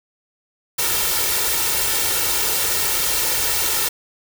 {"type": "noise with comb filter", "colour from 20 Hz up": "white", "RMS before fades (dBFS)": -20, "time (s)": [0.78, 3.89], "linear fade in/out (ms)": 10, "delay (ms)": 2.2, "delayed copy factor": 0.65, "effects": []}